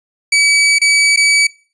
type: tone with dropouts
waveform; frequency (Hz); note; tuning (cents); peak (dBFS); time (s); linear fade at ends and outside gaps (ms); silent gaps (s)
sawtooth; 2286; D7; -47; -5; 0.32-1.47; 5; 0.786-0.815 / 1.162-1.172
effects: noise-tail reverb RT60 0.4 s tail -22 dB re dry + resampled to 22050 Hz